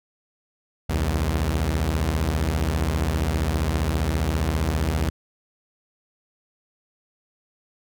sawtooth beating tone pair, 65.41 / 80.41 Hz, C2 / E2, 0 / -42 cents, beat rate 15 Hz, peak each -21 / -19 dBFS, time 0.89-5.1 s, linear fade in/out 10 ms, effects none

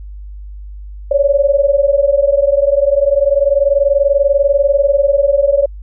sine tone pair together, 552 / 572.3 Hz, C#5 / D5, -7 / -45 cents, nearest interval minor second, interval 62 cents, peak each -12 dBFS, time 1.11-5.66 s, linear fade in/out 5 ms, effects added 50 Hz sine -27 dBFS peak until 5.82 s

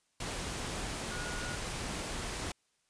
sine tone in noise, 1446 Hz, F#6, 40 cents flat, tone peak -42 dBFS, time 1.11-1.56 s, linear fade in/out 5 ms, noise pink, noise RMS -38 dBFS, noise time 0.2-2.52 s, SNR -7 dB, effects white hiss -75 dBFS RMS until 2.89 s + resampled to 22050 Hz

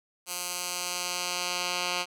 10% pulse tone with band-pass filter sweep, 178.2 Hz, F3, 35 cents sharp, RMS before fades -32 dBFS, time 0.26-2.06 s, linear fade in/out 50 ms, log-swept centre 9500 to 3500 Hz, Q 0.82, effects none

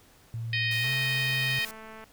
sine tone with pitch glide, 114.7 to 131 Hz, A#2 to C3, -28 to +2 cents, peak -31 dBFS, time 0.34-1.59 s, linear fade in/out 0 ms, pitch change +230 cents, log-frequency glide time 0.79-0.89 s
harmonic tone, 622.3 Hz, D#5, in tune, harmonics 3 / 4 / 5 / 6 / 7 / 8, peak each -30 / -30 / -34 / -37 / -40 / -40 dBFS, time 0.53-1.65 s, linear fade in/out 2 ms
white noise, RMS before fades -42 dBFS, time 0.71-1.71 s, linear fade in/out 2 ms
click train, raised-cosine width 0.5 ms, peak -31 dBFS, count 265, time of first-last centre 0.84-2.04 s, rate 220 Hz
effects pink hiss -58 dBFS RMS until 2.12 s

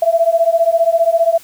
sine beating tone pair, 659.3 / 674.3 Hz, E5 / E5, 0 / +39 cents, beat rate 15 Hz, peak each -13 dBFS, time 0.02-1.38 s, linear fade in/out 5 ms, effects white hiss -42 dBFS RMS until 1.43 s

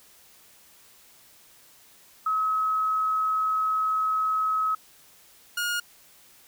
sine / sawtooth tone pair in turn, 1281 / 1429.6 Hz, E6 / F6, -50 / +40 cents, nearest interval major second, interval 190 cents, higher second, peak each -22 / -22 dBFS, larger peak neither, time 2.26-4.75 / 5.57-5.8 s, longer first, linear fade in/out 5 ms, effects white hiss -55 dBFS RMS until 6.47 s

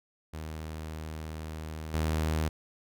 sawtooth tone with level steps, 78.5 Hz, D#2, 16 cents sharp, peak -33 / -23 dBFS, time 0.33-2.49 s, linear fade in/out 10 ms, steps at 1.94 s, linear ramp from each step 2 ms, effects none

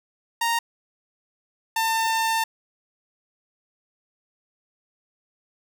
sawtooth tone pair in turn, 929 / 898.4 Hz, A#5 / A5, -6 / +36 cents, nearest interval minor second, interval 58 cents, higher first, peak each -17 dBFS, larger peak neither, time 0.41-0.59 / 1.76-2.44 s, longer second, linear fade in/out 5 ms, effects none

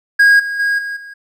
triangle tone with level steps, 1637 Hz, G#6, 25 cents flat, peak -4 / -17 / -11 / -19 / -29 dBFS, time 0.19-1.14 s, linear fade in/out 10 ms, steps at 0.39 / 0.59 / 0.78 / 0.96 s, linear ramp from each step 10 ms, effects none

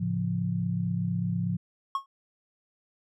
sine chord, A augmented, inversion none, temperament equal, 110 / 138.59 / 174.61 Hz, A2 / C#3 / E#3, 0 / 0 / 0 cents, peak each -31 / -34 / -28 dBFS, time 0-1.57 s, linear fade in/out 10 ms
triangle tone with exponential decay, 1092 Hz, C#6, 26 cents flat, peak -20 dBFS, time 1.95-2.06 s, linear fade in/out 2 ms, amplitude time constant 23 ms
effects none

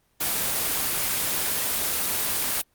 white noise, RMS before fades -25 dBFS, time 0.2-2.62 s, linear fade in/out 10 ms, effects pink hiss -67 dBFS RMS until 2.74 s + Opus 24 kbps

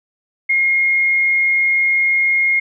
sine tone, 2143 Hz, C7, 41 cents sharp, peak -12 dBFS, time 0.49-2.6 s, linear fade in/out 10 ms, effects none

